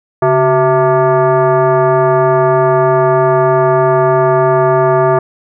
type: tone with frequency modulation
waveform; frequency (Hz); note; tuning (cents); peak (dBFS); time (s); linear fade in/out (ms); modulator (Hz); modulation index
sine; 139.6; C#3; +13; -7; 0.22-5.19; 5; 519; 1.8
effects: none